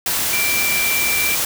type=tone in noise; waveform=sine; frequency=2349 Hz; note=D7; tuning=in tune; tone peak=-19 dBFS; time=0.33-1.35 s; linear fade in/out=2 ms; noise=white; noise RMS=-20 dBFS; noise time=0.06-1.45 s; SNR=-2 dB; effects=none